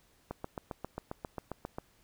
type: click train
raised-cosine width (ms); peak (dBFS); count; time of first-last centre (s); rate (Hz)
1; -23; 12; 0.31-1.785; 7.46
effects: pink hiss -67 dBFS RMS until 2.03 s